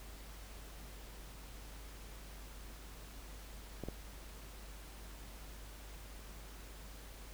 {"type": "clicks", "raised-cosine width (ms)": 2, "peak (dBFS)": -27, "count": 2, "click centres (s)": [3.837, 3.886], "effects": ["added 50 Hz sine -50 dBFS peak until 7.33 s", "pink hiss -55 dBFS RMS until 7.33 s"]}